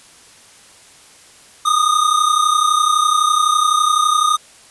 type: tone pair together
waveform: square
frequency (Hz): 1212.6 / 1244.5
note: D#6 / D#6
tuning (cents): -45 / 0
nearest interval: unison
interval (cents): 45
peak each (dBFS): -16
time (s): 1.65-4.37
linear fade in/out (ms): 10
effects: white hiss -45 dBFS RMS until 4.7 s + resampled to 24000 Hz